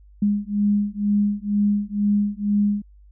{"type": "beating tone pair", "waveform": "sine", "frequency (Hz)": [204.3, 206.4], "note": ["G#3", "G#3"], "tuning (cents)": [-28, -10], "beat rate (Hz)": 2.1, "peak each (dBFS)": -21, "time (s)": [0.22, 2.82], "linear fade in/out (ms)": 5, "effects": ["added 50 Hz sine -46 dBFS peak until 3.11 s"]}